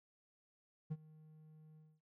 triangle tone with ADSR envelope, 155.56 Hz, D#3, in tune, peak -34 dBFS, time 0.9-2.01 s, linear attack 18 ms, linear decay 43 ms, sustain -22 dB, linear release 240 ms, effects none

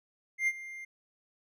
triangle tone with ADSR envelope, 2100 Hz, C7, 6 cents sharp, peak -22 dBFS, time 0.38-0.85 s, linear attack 94 ms, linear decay 46 ms, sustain -17 dB, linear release 8 ms, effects none

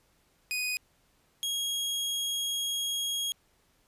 sawtooth tone pair in turn, 2489 / 3285 Hz, D#7 / G#7, 0 / -20 cents, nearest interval perfect fourth, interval 480 cents, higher second, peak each -26 dBFS, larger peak neither, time 0.51-0.77 / 1.43-3.32 s, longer second, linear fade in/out 0 ms, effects pink hiss -68 dBFS RMS until 3.87 s + resampled to 32000 Hz

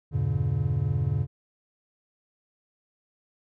triangle chord, E diminished seventh, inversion none, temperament just, 82.41 / 98.89 / 118.67 / 142.4 Hz, E2 / G2 / Bb2 / Db3, 0 / +16 / +31 / +47 cents, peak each -30 / -27 / -27 / -25 dBFS, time 0.11-1.27 s, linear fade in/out 50 ms, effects none

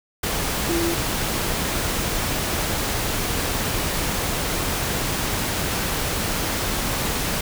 sine tone in noise, 337.7 Hz, E4, 42 cents sharp, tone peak -21 dBFS, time 0.69-0.94 s, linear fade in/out 5 ms, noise pink, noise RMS -24 dBFS, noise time 0.23-7.41 s, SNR 0 dB, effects none

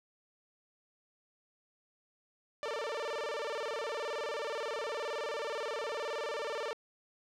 sawtooth tone with vibrato, 517 Hz, C5, 21 cents flat, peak -31 dBFS, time 2.63-6.73 s, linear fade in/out 0 ms, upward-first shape square, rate 19 Hz, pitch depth 230 cents each way, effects low-pass 5000 Hz 12 dB/octave + 12-bit

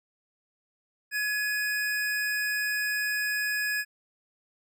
square tone pair together, 1687.5 / 2485 Hz, G#6 / D#7, +27 / -3 cents, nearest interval perfect fifth, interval 670 cents, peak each -28 / -35 dBFS, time 1.11-3.85 s, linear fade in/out 50 ms, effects none

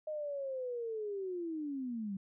sine linear sweep, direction down, 622.3 to 188.4 Hz, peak -36 dBFS, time 0.07-2.17 s, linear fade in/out 5 ms, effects none

